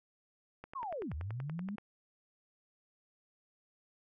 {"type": "click train", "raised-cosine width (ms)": 0.5, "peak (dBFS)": -31, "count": 13, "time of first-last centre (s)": [0.64, 1.783], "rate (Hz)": 10.5}
{"type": "linear two-way sweep", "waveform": "sine", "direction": "down then up", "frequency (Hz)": [1136, 69.3, 213.3], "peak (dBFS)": -37, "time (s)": [0.75, 1.76], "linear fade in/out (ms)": 10, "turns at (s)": 1.14}
{"effects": []}